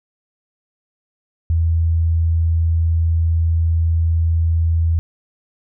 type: tone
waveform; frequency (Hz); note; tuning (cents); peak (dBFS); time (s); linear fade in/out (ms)
sine; 82.4; E2; 0; -13; 1.5-4.99; 0
effects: none